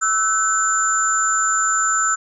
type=tone cluster; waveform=sine; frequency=1315 / 1516 / 7140 Hz; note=E6 / F#6 / A8; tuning=-5 / +42 / +24 cents; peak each=-19 / -22 / -20 dBFS; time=0.01-2.16 s; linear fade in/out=20 ms; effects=none